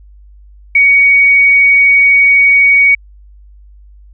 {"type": "tone", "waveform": "sine", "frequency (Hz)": 2244, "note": "C#7", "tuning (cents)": 21, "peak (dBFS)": -4, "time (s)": [0.75, 2.95], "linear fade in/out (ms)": 5, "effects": ["added 50 Hz sine -36 dBFS peak until 4.13 s"]}